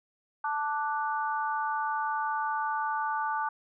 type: chord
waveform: sine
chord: D major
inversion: second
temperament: equal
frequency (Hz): 880 / 1174.7 / 1480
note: A5 / D6 / F#6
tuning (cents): 0 / 0 / 0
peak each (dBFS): -30 / -33 / -35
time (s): 0.44-3.49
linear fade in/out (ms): 5
effects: none